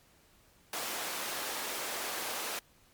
pink high-pass noise, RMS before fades -37 dBFS, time 0.73-2.59 s, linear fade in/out 2 ms, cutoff 490 Hz, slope 12 dB/octave, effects pink hiss -64 dBFS RMS until 2.93 s + MP3 96 kbps

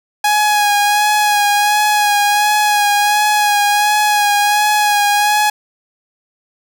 sawtooth tone with vibrato, 831 Hz, G#5, 1 cent sharp, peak -7 dBFS, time 0.24-5.5 s, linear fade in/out 5 ms, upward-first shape sine, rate 1.4 Hz, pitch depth 24 cents each way, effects none

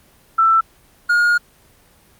sine / triangle tone pair in turn, 1331 / 1428.8 Hz, E6 / F6, +16 / +39 cents, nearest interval minor second, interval 123 cents, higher second, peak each -10 dBFS, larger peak neither, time 0.38-0.61 / 1.09-1.38 s, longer second, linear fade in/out 10 ms, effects pink hiss -52 dBFS RMS until 2.19 s + Opus 24 kbps

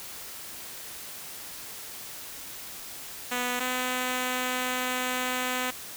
5% pulse tone pair in turn, 246.9 / 252.7 Hz, B3 / B3, 0 / +40 cents, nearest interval unison, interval 40 cents, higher second, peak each -16 dBFS, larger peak neither, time 3.31-3.6 / 3.6-5.71 s, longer second, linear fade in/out 10 ms, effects white hiss -41 dBFS RMS until 5.96 s

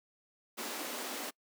pink high-pass noise, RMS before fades -40 dBFS, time 0.57-1.31 s, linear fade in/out 20 ms, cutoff 230 Hz, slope 48 dB/octave, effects noise-tail reverb RT60 0.1 s tail -25 dB re dry

